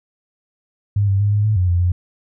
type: tone with pitch steps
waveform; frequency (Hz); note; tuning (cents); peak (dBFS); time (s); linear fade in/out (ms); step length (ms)
sine; 101.9 / 98 / 102.6 / 103.8 / 107.4 / 91 / 87.5 / 89.1; G#2 / G2 / G#2 / G#2 / A2 / F#2 / F2 / F2; -32 / 0 / -21 / 0 / -41 / -28 / +4 / +35; -13; 0.96-1.92; 5; 120
effects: none